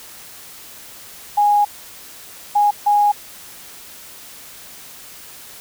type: tone bursts at uneven times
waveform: sine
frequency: 825 Hz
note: G#5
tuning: 12 cents flat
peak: -11 dBFS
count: 3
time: 1.37-1.65 / 2.55-2.71 / 2.86-3.12 s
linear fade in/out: 10 ms
effects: white hiss -39 dBFS RMS until 5.6 s